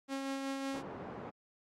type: tone with tremolo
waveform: sawtooth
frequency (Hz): 271.6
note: C#4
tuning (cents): -35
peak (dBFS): -31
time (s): 0.08-0.83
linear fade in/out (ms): 50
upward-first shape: sine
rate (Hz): 5.4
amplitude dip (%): 30
type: band-pass noise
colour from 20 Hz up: pink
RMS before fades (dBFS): -45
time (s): 0.73-1.31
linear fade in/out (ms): 20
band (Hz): 180 to 1000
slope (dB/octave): 12
effects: low-pass 9000 Hz 12 dB/octave + Opus 48 kbps